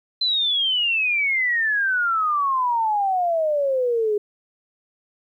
sine exponential sweep, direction down, 4099 to 408.9 Hz, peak -18 dBFS, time 0.21-4.18 s, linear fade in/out 5 ms, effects 10-bit

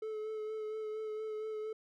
triangle tone with vibrato, 432.8 Hz, A4, 29 cents flat, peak -35 dBFS, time 0.02-1.73 s, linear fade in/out 5 ms, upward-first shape sine, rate 4.3 Hz, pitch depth 20 cents each way, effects none

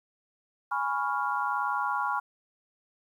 sine chord, C# dominant seventh, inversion second, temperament equal, 830.6 / 987.8 / 1108.7 / 1396.9 Hz, G#5 / B5 / C#6 / E#6, 0 / 0 / 0 / 0 cents, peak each -32 dBFS, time 0.71-2.2 s, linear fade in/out 10 ms, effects 10-bit

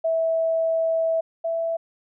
sine tone pair in turn, 653 / 661.7 Hz, E5 / E5, -17 / +6 cents, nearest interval unison, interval 23 cents, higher second, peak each -19 / -22 dBFS, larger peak first, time 0.04-1.21 / 1.44-1.77 s, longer first, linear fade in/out 10 ms, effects none

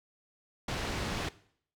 pink low-pass noise, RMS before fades -35 dBFS, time 0.68-1.29 s, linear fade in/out 5 ms, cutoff 5100 Hz, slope 12 dB/octave, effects noise-tail reverb RT60 0.6 s tail -18 dB re dry

